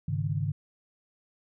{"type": "chord", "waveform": "sine", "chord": "Ab suspended fourth", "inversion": "none", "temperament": "equal with one note detuned", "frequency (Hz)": [101.98, 138.59, 155.56], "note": ["Ab2", "Db3", "Eb3"], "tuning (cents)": [-31, 0, 0], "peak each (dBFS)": -31, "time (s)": [0.08, 0.52], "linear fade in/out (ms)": 5, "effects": []}